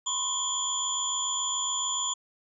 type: tone cluster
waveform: sine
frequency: 1003 / 1070 / 3174 / 3382 / 7000 Hz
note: B5 / C6 / G7 / G#7 / A8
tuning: +26 / +38 / +21 / +31 / -10 cents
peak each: -37 / -37 / -36 / -35 / -29 dBFS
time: 0.06-2.14 s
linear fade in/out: 10 ms
effects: none